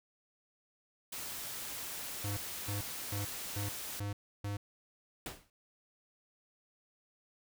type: noise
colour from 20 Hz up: white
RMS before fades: -42 dBFS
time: 1.12-4 s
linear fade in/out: 5 ms
type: tone bursts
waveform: square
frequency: 101.7 Hz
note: G#2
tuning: 36 cents flat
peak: -36 dBFS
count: 6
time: 2.24-4.57 s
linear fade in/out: 5 ms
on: 130 ms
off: 310 ms
type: noise with exponential decay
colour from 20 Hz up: pink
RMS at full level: -38 dBFS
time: 5.26-5.5 s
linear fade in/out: 1 ms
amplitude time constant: 52 ms
effects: none